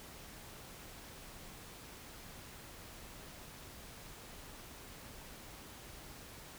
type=silence; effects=pink hiss -52 dBFS RMS until 6.58 s